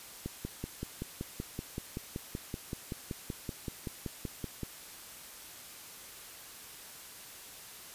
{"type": "click train", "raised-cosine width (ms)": 3, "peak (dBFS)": -23, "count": 24, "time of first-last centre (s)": [0.26, 4.633], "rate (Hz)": 5.26, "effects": ["white hiss -49 dBFS RMS until 7.94 s", "resampled to 32000 Hz"]}